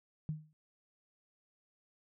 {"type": "tone with exponential decay", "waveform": "sine", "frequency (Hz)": 154.4, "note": "D#3", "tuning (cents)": -13, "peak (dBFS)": -31, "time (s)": [0.29, 0.53], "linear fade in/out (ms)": 0, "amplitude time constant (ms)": 51, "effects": []}